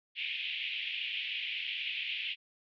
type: band-pass noise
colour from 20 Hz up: white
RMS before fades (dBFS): -37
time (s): 0.15-2.36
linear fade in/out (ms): 50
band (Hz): 2300 to 3200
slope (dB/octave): 48
effects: none